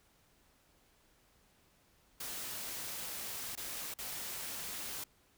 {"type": "noise with dropouts", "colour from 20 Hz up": "white", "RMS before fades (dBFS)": -42, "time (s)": [2.2, 5.04], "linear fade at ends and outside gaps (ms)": 5, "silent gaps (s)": [[3.554, 3.574], [3.94, 3.986]], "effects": ["pink hiss -69 dBFS RMS until 5.37 s"]}